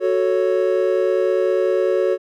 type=chord; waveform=triangle; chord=F# minor; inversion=none; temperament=equal; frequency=370 / 440 / 554.4 Hz; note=F#4 / A4 / C#5; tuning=0 / 0 / 0 cents; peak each=-17 / -19 / -18 dBFS; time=0-2.18 s; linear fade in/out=50 ms; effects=none